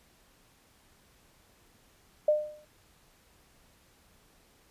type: tone with exponential decay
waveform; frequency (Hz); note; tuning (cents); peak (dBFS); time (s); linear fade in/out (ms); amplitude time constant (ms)
sine; 604; D5; +48; -18; 2.28-2.65; 5; 80
effects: pink hiss -63 dBFS RMS until 4.7 s + resampled to 32000 Hz